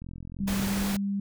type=click train; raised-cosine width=5 ms; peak=-28 dBFS; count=29; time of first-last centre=0.02-0.668 s; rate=43.2 Hz
type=tone with pitch glide; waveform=sine; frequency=196 to 199.08 Hz; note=G3 to G3; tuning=0 to +27 cents; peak=-26 dBFS; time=0.4-1.2 s; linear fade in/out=5 ms; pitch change=+27 cents; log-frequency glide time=0.56-0.88 s
type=noise; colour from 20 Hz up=pink; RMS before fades=-33 dBFS; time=0.47-0.97 s; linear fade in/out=10 ms
effects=none

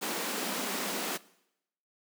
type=high-pass noise; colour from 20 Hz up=pink; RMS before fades=-34 dBFS; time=0.01-1.18 s; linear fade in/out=20 ms; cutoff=180 Hz; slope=96 dB/octave; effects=noise-tail reverb RT60 0.8 s tail -20 dB re dry

